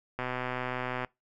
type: click train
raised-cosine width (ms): 0.5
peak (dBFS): -18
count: 109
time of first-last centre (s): 0.19-1.047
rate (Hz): 126
effects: noise-tail reverb RT60 0.2 s tail -23 dB re dry